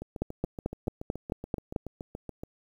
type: two click trains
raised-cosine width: 2 ms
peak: -15 / -24 dBFS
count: 8 / 18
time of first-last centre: 0.22-1.762 / 0.02-2.435 s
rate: 4.54 / 7.04 Hz
effects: 9-bit